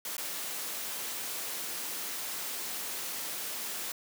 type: noise with dropouts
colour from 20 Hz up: white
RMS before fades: -37 dBFS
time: 0.05-3.92 s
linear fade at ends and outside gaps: 2 ms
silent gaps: 0.168-0.18 s
effects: high-pass 200 Hz 12 dB/octave